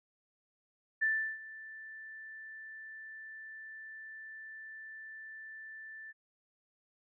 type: tone with ADSR envelope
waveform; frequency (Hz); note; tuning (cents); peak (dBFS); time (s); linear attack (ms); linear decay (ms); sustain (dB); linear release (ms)
sine; 1765; A6; +5; -26; 1.01-6.13; 18; 350; -19; 28
effects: none